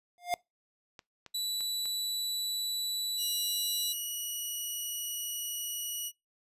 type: tone with exponential growth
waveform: square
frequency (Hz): 706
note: F5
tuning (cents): +19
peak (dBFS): -25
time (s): 0.18-0.34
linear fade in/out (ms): 0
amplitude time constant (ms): 34
type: clicks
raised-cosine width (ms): 0.2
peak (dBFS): -29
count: 4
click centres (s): 0.992 / 1.263 / 1.607 / 1.856
type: tone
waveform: sawtooth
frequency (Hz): 3951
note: B7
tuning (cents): 0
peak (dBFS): -28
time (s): 1.34-3.93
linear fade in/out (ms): 10
type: tone with pitch glide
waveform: 5% pulse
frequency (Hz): 2897 to 2917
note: F#7 to F#7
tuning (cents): -37 to -25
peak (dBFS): -26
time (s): 3.17-6.12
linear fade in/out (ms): 50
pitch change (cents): +12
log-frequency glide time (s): 3.65-4.13
effects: noise-tail reverb RT60 0.2 s tail -24 dB re dry + resampled to 32000 Hz